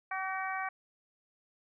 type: harmonic tone with a mistuned harmonic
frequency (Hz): 381.1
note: G4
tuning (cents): -49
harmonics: 2 / 3 / 4 / 5 / 6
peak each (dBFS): -37 / -39 / -40 / -41 / -42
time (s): 0.11-0.69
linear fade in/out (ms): 5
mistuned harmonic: 5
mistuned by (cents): -31
effects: none